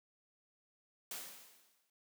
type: noise with exponential decay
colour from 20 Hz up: white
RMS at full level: -42 dBFS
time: 1.11-1.9 s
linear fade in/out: 2 ms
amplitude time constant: 170 ms
effects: high-pass 200 Hz 12 dB/octave